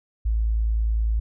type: tone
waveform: sine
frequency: 55 Hz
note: A1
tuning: in tune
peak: -19 dBFS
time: 0.25-1.2 s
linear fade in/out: 10 ms
effects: none

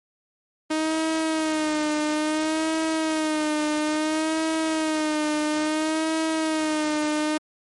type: tone with vibrato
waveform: sawtooth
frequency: 311.1 Hz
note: D#4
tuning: in tune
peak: -18 dBFS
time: 0.7-7.38 s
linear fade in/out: 10 ms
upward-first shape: sine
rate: 0.59 Hz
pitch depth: 48 cents each way
effects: MP3 48 kbps

